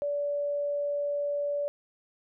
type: tone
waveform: sine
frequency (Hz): 577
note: D5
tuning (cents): -31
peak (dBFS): -27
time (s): 0.02-1.68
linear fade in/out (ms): 0
effects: none